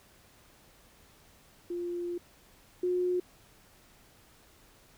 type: tone pair in turn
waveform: sine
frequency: 349.2 / 360.1 Hz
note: F4 / F#4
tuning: 0 / -47 cents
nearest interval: minor second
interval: 53 cents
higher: second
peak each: -32 / -26 dBFS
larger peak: second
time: 1.7-2.18 / 2.83-3.2 s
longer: first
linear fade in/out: 5 ms
effects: pink hiss -60 dBFS RMS until 4.97 s